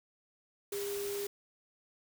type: tone in noise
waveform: sine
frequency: 404 Hz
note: G#4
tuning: 48 cents flat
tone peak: -35 dBFS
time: 0.72-1.27 s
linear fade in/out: 5 ms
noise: white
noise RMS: -43 dBFS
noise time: 0.72-1.27 s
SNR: +5 dB
effects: none